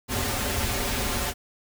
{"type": "noise with comb filter", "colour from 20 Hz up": "pink", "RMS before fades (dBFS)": -27, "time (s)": [0.08, 1.34], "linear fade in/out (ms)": 50, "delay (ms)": 6.2, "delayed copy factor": -0.85, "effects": []}